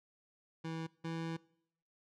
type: tone pair in turn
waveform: 25% pulse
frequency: 162.6 / 164.3 Hz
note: E3 / E3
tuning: -23 / -5 cents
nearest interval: unison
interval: 18 cents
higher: second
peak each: -35 / -34 dBFS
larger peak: second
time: 0.64-0.87 / 1.04-1.37 s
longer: second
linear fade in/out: 10 ms
effects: noise-tail reverb RT60 0.7 s tail -23 dB re dry + low-pass 5000 Hz 12 dB/octave